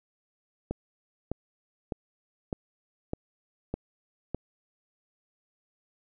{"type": "click train", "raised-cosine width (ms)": 2, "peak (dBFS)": -17, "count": 7, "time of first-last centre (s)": [0.71, 4.346], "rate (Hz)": 1.65, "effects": []}